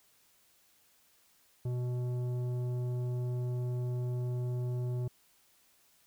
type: tone with tanh clipping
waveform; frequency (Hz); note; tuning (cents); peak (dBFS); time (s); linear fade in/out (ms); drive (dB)
sine; 123.7; B2; +3; -33; 1.65-5.08; 5; 11
effects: white hiss -67 dBFS RMS until 6.06 s